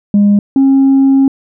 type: tone pair in turn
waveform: sine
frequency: 203.9 / 270.7 Hz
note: G#3 / C#4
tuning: -32 / -41 cents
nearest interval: perfect fourth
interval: 491 cents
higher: second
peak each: -3 dBFS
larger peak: neither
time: 0.14-0.39 / 0.56-1.28 s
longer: second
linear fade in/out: 2 ms
effects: tanh soft clip ceiling -3 dBFS